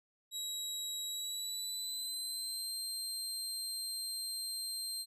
25% pulse tone with pitch glide, 3864 to 4165 Hz, B7 to C8, -39 to -9 cents, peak -33 dBFS, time 0.31-5.06 s, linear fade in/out 50 ms, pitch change +130 cents, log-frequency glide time 1.05-2.74 s, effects none

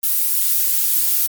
violet noise, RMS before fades -17 dBFS, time 0.03-1.27 s, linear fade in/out 10 ms, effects Opus 24 kbps

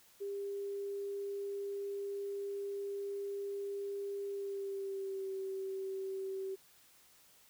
sine tone with pitch glide, 400 to 384.6 Hz, G4 to G4, +35 to -33 cents, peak -37 dBFS, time 0.2-6.56 s, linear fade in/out 20 ms, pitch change -68 cents, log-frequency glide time 4.27-5.32 s, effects white hiss -64 dBFS RMS until 7.49 s

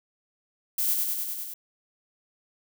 violet noise with echo, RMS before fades -26 dBFS, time 0.78-0.94 s, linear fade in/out 5 ms, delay 100 ms, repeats 6, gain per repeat -2 dB, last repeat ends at 1.54 s, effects none

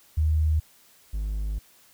sine / triangle tone pair in turn, 77.78 / 51.69 Hz, D#2 / G#1, 0 / -7 cents, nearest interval perfect fifth, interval 707 cents, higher first, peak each -19 / -24 dBFS, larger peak first, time 0.17-0.6 / 1.13-1.59 s, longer second, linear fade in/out 10 ms, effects white hiss -57 dBFS RMS until 1.93 s

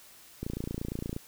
click train, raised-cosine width 3 ms, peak -21 dBFS, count 22, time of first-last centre 0.43-1.164 s, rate 28.6 Hz, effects white hiss -54 dBFS RMS until 1.27 s

